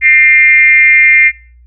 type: tone with frequency modulation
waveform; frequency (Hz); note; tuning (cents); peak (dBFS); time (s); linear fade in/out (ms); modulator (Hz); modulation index
sine; 2100; C7; +6; -3; 0.01-1.32; 50; 289; 0.67
effects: noise-tail reverb RT60 0.5 s tail -24 dB re dry + added 60 Hz sine -38 dBFS peak until 1.66 s